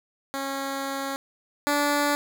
10% pulse tone pair in turn, 273.4 / 290 Hz, C#4 / D4, -24 / -22 cents, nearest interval minor second, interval 102 cents, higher second, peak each -20 / -13 dBFS, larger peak second, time 0.34-1.16 / 1.67-2.15 s, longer first, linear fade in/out 0 ms, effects none

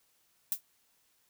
violet noise with exponential decay, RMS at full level -26 dBFS, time 0.52-0.61 s, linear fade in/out 1 ms, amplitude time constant 18 ms, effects white hiss -71 dBFS RMS until 1.29 s

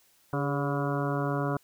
harmonic tone with a mistuned harmonic, 142.5 Hz, C#3, 48 cents sharp, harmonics 1 / 2 / 3 / 4 / 5 / 7 / 8 / 9 / 10, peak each -30 / -33 / -35 / -36 / -37 / -38 / -39 / -40 / -40 dBFS, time 0.33-1.57 s, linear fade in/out 2 ms, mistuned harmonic 3, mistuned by -54 cents, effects white hiss -64 dBFS RMS until 1.63 s

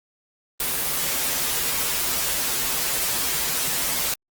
white noise with comb filter, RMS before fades -24 dBFS, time 0.6-4.14 s, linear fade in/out 2 ms, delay 9.6 ms, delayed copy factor -0.8, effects Opus 24 kbps

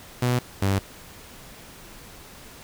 sawtooth tone pair in turn, 123.47 / 97.7 Hz, B2 / G2, 0 / -5 cents, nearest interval major third, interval 405 cents, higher first, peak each -16 / -16 dBFS, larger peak neither, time 0.22-0.39 / 0.62-0.79 s, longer neither, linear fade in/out 5 ms, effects pink hiss -45 dBFS RMS until 2.63 s

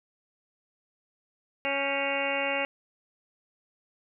harmonic tone with a mistuned harmonic, 277.6 Hz, C#4, 3 cents sharp, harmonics 1 / 2 / 3 / 4 / 5 / 6 / 7 / 8 / 9 / 10, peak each -39 / -31 / -35 / -41 / -40 / -42 / -36 / -34 / -37 / -33 dBFS, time 1.65-2.65 s, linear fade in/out 0 ms, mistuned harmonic 6, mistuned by -69 cents, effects none

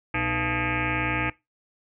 sine tone with frequency modulation, 1244.5 Hz, D#6, in tune, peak -23 dBFS, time 0.14-1.3 s, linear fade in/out 5 ms, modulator 187 Hz, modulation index 6.9, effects noise-tail reverb RT60 0.2 s tail -20 dB re dry

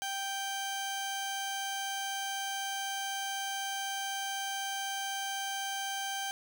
25% pulse tone pair together, 784 / 3136 Hz, G5 / G7, 0 / 0 cents, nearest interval 2 octaves, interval 2400 cents, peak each -32 / -35 dBFS, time 0.02-6.31 s, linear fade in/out 0 ms, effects none

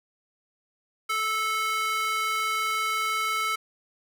square tone with high-pass filter, 437.1 Hz, A4, 11 cents flat, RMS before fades -27 dBFS, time 1.09-3.56 s, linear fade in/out 10 ms, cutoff 1600 Hz, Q 6.6, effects none

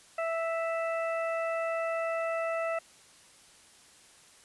harmonic tone, 659.3 Hz, E5, in tune, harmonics 1 / 2 / 3 / 4, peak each -30 / -36 / -40 / -42 dBFS, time 0.18-2.79 s, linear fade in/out 5 ms, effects white hiss -57 dBFS RMS until 4.44 s + resampled to 24000 Hz

